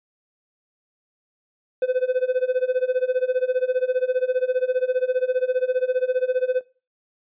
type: tone with tremolo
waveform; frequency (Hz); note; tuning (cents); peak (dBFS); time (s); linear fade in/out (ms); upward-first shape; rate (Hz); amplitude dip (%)
triangle; 508; B4; +49; -14; 1.82-6.61; 2; sine; 15; 95
effects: noise-tail reverb RT60 0.3 s tail -18 dB re dry + resampled to 8000 Hz